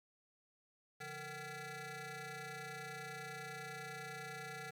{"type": "ring-modulated tone", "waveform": "15% pulse", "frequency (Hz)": 310, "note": "D#4", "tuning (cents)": -6, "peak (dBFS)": -36, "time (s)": [1, 4.71], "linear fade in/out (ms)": 10, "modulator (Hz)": 1070, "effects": ["low-pass 12000 Hz 12 dB/octave", "11-bit"]}